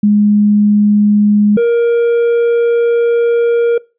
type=tone pair in turn; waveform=sine / triangle; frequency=207.7 / 469.8 Hz; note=G#3 / A#4; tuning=0 / +13 cents; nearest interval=octave + major second; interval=1413 cents; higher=second; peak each=-6 dBFS; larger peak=neither; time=0.03-1.57 / 1.57-3.78 s; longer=second; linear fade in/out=5 ms; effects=noise-tail reverb RT60 0.3 s tail -23 dB re dry + resampled to 8000 Hz